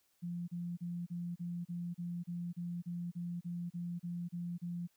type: tone bursts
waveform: sine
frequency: 173.5 Hz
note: F3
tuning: 11 cents flat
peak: -37 dBFS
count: 16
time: 0.22-4.875 s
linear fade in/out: 20 ms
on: 260 ms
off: 33 ms
effects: white hiss -75 dBFS RMS until 4.96 s